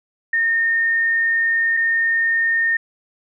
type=tone pair in turn; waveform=sine; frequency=1830 / 1830 Hz; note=A#6 / A#6; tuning=-32 / -32 cents; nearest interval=unison; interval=0 cents; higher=neither; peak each=-15 dBFS; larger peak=neither; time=0.33-1.77 / 1.77-2.77 s; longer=first; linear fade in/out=5 ms; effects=none